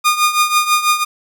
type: tone with tremolo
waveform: sawtooth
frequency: 1220 Hz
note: D#6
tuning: 34 cents flat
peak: -5 dBFS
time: 0.04-1.05 s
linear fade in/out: 20 ms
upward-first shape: triangle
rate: 6.1 Hz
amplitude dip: 80%
effects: none